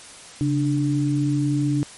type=tone pair together; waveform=sine; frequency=138.59 / 294.3 Hz; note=C#3 / D4; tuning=0 / +4 cents; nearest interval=octave + minor second; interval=1304 cents; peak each=-21 dBFS; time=0.41-1.83 s; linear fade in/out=0 ms; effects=white hiss -42 dBFS RMS until 1.97 s + MP3 48 kbps